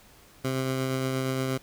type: tone with tremolo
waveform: 15% pulse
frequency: 131.5 Hz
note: C3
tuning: 9 cents sharp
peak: -19 dBFS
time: 0.44-1.58 s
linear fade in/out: 10 ms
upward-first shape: triangle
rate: 8.5 Hz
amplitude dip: 25%
effects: pink hiss -55 dBFS RMS until 1.62 s